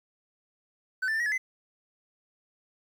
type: tone with pitch steps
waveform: triangle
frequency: 1520 / 1767 / 1785 / 1903 / 1711 / 2041 Hz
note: F#6 / A6 / A6 / A#6 / A6 / C7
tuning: +46 / +7 / +24 / +35 / -49 / -44 cents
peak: -24 dBFS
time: 1.02-1.38 s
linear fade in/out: 10 ms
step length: 60 ms
effects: 10-bit